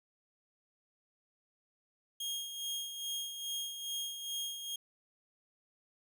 sawtooth tone with tremolo, 3250 Hz, G#7, 38 cents flat, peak -32 dBFS, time 2.2-4.76 s, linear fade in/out 5 ms, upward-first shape sine, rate 2.4 Hz, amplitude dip 55%, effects none

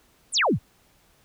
sine exponential sweep, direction down, 11000 to 73.42 Hz, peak -18 dBFS, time 0.32-0.59 s, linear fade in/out 50 ms, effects pink hiss -61 dBFS RMS until 1.24 s

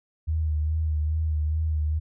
sine tone with vibrato, 77.7 Hz, D#2, 2 cents flat, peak -22 dBFS, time 0.27-2 s, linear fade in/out 20 ms, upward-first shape sine, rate 2.4 Hz, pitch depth 41 cents each way, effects none

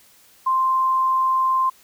sine tone, 1046.5 Hz, C6, in tune, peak -16 dBFS, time 0.46-1.7 s, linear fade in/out 10 ms, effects white hiss -53 dBFS RMS until 1.83 s

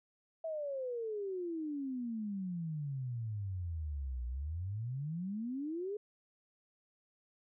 sine exponential two-way sweep, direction down then up, 659.3 to 59.3 to 427.1 Hz, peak -36 dBFS, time 0.44-5.97 s, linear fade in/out 5 ms, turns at 4.26 s, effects none

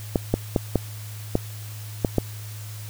clicks, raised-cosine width 2 ms, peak -5 dBFS, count 7, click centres 0.158 / 0.34 / 0.562 / 0.757 / 1.354 / 2.048 / 2.183 s, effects added 106 Hz sine -34 dBFS peak until 2.89 s + white hiss -43 dBFS RMS until 2.89 s

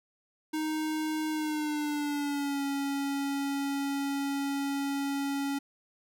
square tone with pitch glide, 311.1 to 278.8 Hz, D#4 to C#4, 0 to +10 cents, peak -30 dBFS, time 0.53-5.59 s, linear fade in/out 10 ms, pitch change -190 cents, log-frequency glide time 1.3-2.63 s, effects none

